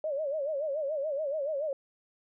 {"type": "tone with vibrato", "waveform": "sine", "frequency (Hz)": 587.3, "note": "D5", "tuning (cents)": 0, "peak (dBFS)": -29, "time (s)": [0.04, 1.73], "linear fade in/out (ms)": 2, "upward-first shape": "sine", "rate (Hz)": 7, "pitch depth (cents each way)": 140, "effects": []}